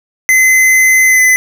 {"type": "tone with pitch glide", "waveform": "square", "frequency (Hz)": [2046, 2022], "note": ["C7", "B6"], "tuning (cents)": [-39, 40], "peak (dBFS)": -6, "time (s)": [0.29, 1.36], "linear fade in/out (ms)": 0, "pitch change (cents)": -21, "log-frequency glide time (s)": [1.07, 1.22], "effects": []}